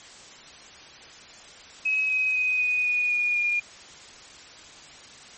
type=tone with pitch steps; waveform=sine; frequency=2551 / 2529 / 2507 / 2486 / 2464 / 2443 / 2422 Hz; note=D#7 / D#7 / D#7 / D#7 / D#7 / D#7 / D#7; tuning=+43 / +28 / +12 / -2 / -17 / -32 / -47 cents; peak=-21 dBFS; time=1.85-3.6 s; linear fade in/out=10 ms; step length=250 ms; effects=white hiss -46 dBFS RMS until 5.37 s + MP3 32 kbps